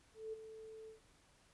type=tone with ADSR envelope; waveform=sine; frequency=440 Hz; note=A4; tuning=in tune; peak=-40 dBFS; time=0.14-1 s; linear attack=190 ms; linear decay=15 ms; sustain=-10 dB; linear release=120 ms; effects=pink hiss -69 dBFS RMS until 1.53 s + resampled to 24000 Hz